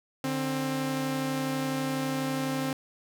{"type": "tone pair together", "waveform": "sawtooth", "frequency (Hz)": [148.2, 264.3], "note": ["D3", "C4"], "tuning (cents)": [16, 18], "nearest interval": "minor seventh", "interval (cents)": 1002, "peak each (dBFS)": [-30, -25], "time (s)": [0.24, 2.73], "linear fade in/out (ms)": 2, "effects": []}